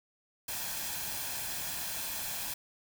white noise with comb filter, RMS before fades -37 dBFS, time 0.48-2.54 s, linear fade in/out 5 ms, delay 1.2 ms, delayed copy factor +0.5, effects none

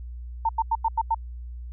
sine tone bursts, 905 Hz, A5, 48 cents sharp, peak -19 dBFS, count 6, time 0.45-1.146 s, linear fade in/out 5 ms, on 41 ms, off 90 ms, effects added 60 Hz sine -34 dBFS peak until 1.72 s

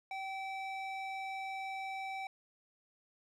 square tone with band-pass filter, 771 Hz, G5, 29 cents flat, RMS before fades -41 dBFS, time 0.11-2.27 s, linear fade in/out 2 ms, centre 1600 Hz, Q 2.8, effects none

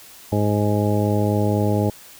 harmonic tone, 104 Hz, G#2, 3 cents sharp, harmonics 1 / 2 / 3 / 4 / 5 / 6 / 8, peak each -20 / -23 / -25 / -26 / -27 / -28 / -29 dBFS, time 0.32-1.9 s, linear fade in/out 5 ms, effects white hiss -44 dBFS RMS until 2.19 s

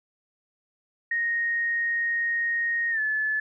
sine tone with pitch glide, 1864.7 to 1729.8 Hz, A#6 to A6, 0 to -30 cents, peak -23 dBFS, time 1.11-3.4 s, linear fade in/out 5 ms, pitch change -130 cents, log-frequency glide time 2.91-3 s, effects none

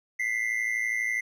triangle tone pair together, 1987.8 / 2100 Hz, B6 / C7, +11 / +6 cents, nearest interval minor second, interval 95 cents, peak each -27 dBFS, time 0.19-1.21 s, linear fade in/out 10 ms, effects none

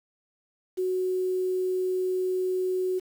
sine tone with quantisation, 370 Hz, F#4, in tune, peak -24 dBFS, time 0.77-3 s, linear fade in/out 20 ms, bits 8, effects none

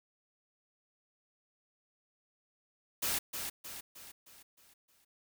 white noise with echo, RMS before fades -33 dBFS, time 3.02-3.19 s, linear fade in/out 10 ms, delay 310 ms, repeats 6, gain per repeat -6 dB, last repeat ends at 5.05 s, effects none

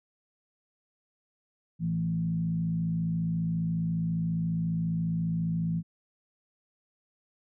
sine tone with frequency modulation, 166.5 Hz, E3, 18 cents sharp, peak -26 dBFS, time 1.79-5.83 s, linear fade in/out 50 ms, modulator 54.6 Hz, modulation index 0.6, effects none

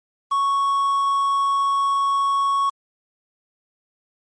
triangle tone with quantisation, 1108.7 Hz, C#6, in tune, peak -15 dBFS, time 0.31-2.7 s, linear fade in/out 10 ms, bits 7, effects MP3 48 kbps

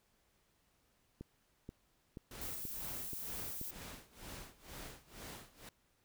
click train, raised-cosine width 3 ms, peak -33 dBFS, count 6, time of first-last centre 1.21-3.614 s, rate 2.08 Hz
pink noise with tremolo, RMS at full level -48 dBFS, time 2.31-5.69 s, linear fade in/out 2 ms, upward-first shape sine, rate 2.1 Hz, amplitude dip 90%
violet noise, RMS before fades -44 dBFS, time 2.41-3.71 s, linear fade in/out 5 ms
effects pink hiss -75 dBFS RMS until 6.04 s

